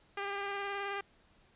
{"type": "tone with vibrato", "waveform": "10% pulse", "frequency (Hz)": 399.7, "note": "G4", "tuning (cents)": 34, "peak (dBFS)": -27, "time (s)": [0.17, 1.01], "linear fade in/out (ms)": 5, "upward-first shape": "square", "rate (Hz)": 19, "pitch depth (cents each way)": 14, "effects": ["pink hiss -66 dBFS RMS until 1.55 s", "resampled to 8000 Hz"]}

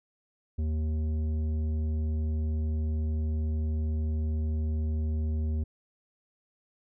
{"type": "tone with tanh clipping", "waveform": "triangle", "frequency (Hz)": 77.78, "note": "D#2", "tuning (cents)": 0, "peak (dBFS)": -28, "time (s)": [0.58, 5.64], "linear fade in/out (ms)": 10, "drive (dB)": 14, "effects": []}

